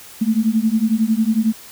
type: beating tone pair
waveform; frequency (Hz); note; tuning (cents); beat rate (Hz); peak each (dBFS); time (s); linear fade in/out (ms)
sine; 215.9 / 226.9; A3 / A#3; -33 / -47; 11; -17; 0.21-1.53; 10
effects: white hiss -40 dBFS RMS until 1.71 s